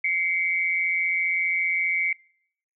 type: tone pair together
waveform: sine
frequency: 2093 / 2268 Hz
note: C7 / C#7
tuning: 0 / +39 cents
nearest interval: minor second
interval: 139 cents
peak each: -24 dBFS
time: 0.04-2.13 s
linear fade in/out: 5 ms
effects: noise-tail reverb RT60 0.7 s tail -26 dB re dry